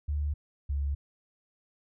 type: tone pair in turn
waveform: sine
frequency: 73.42 / 70.59 Hz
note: D2 / C#2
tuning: 0 / +32 cents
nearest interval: minor second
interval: 68 cents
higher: first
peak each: -27 dBFS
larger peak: neither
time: 0.08-0.34 / 0.69-0.95 s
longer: neither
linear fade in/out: 10 ms
effects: none